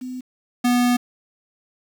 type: tone pair in turn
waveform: sine / square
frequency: 253.6 / 244.9 Hz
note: B3 / B3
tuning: +46 / -14 cents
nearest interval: minor second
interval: 60 cents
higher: first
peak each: -28 / -16 dBFS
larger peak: second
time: 0.01-0.21 / 0.64-0.97 s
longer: second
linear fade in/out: 10 ms
effects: 8-bit